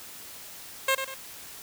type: tone with echo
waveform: 10% pulse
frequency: 534 Hz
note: C5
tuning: 35 cents sharp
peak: -13 dBFS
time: 0.88-0.95 s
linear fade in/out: 5 ms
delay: 97 ms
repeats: 2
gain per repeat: -8 dB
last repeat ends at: 1.144 s
effects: white hiss -44 dBFS RMS until 1.62 s